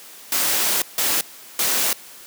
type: noise bursts at uneven times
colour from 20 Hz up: white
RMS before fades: -20 dBFS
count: 3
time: 0.32-0.82 / 0.98-1.21 / 1.59-1.93 s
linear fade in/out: 2 ms
effects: white hiss -42 dBFS RMS until 2.26 s + high-pass 200 Hz 12 dB/octave